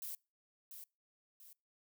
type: noise with echo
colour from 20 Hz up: violet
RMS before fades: -44 dBFS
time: 0.02-0.15 s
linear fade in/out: 2 ms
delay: 690 ms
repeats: 2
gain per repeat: -7 dB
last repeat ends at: 1.53 s
effects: noise-tail reverb RT60 0.3 s tail -26 dB re dry